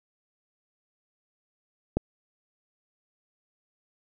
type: click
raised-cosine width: 2 ms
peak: -10 dBFS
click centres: 1.97 s
effects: none